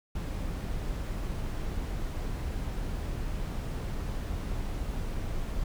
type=noise; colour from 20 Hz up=brown; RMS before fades=-33 dBFS; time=0.15-5.64 s; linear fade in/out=5 ms; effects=none